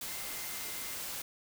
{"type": "tone in noise", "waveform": "sine", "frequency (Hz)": 2084, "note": "C7", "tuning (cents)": -7, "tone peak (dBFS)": -50, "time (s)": [0.08, 0.95], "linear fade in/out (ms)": 5, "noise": "white", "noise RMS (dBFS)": -40, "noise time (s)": [0.01, 1.22], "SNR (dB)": -13, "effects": []}